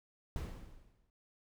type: noise with exponential decay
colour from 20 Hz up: brown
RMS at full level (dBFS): -36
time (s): 0.36-1.1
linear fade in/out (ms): 1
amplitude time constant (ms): 160
effects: none